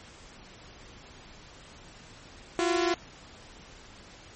sawtooth tone pair together, 341.4 / 365.9 Hz, F4 / F#4, -39 / -19 cents, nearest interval minor second, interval 120 cents, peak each -22 / -25 dBFS, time 2.59-2.94 s, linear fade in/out 0 ms, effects pink hiss -50 dBFS RMS until 4.35 s + MP3 32 kbps

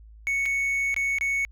triangle tone with dropouts, 2217 Hz, C#7, in tune, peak -21 dBFS, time 0.27-1.45 s, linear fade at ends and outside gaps 0 ms, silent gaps 0.456-0.46 / 0.943-0.964 / 1.185-1.21 s, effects added 54 Hz sine -45 dBFS peak until 1.51 s

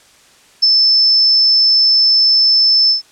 sine tone with ADSR envelope, 5274 Hz, E8, in tune, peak -5 dBFS, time 0.62-3.02 s, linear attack 14 ms, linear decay 23 ms, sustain -2 dB, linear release 120 ms, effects white hiss -47 dBFS RMS until 3.11 s + low-pass 8000 Hz 12 dB/octave

